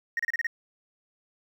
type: tone bursts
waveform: sine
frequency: 1863 Hz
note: A#6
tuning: 2 cents flat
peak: -23 dBFS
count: 6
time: 0.17-0.469 s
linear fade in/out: 2 ms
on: 24 ms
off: 31 ms
effects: tanh soft clip ceiling -22 dBFS + 9-bit